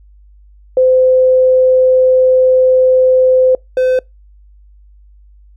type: tone pair in turn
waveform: sine / triangle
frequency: 514 / 511.7 Hz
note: C5 / C5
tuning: -31 / -39 cents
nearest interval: unison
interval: 8 cents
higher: first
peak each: -6 / -7 dBFS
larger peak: first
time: 0.77-3.55 / 3.77-3.99 s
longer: first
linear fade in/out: 2 ms
effects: noise-tail reverb RT60 0.2 s tail -26 dB re dry + added 50 Hz sine -40 dBFS peak until 5.56 s